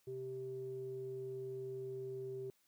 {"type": "tone with low-pass filter", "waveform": "square", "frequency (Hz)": 130, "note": "C3", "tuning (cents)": -11, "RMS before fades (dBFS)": -44, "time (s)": [0.07, 2.5], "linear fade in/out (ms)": 0, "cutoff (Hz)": 390, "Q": 8, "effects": ["white hiss -75 dBFS RMS until 2.67 s", "high-pass 80 Hz 12 dB/octave"]}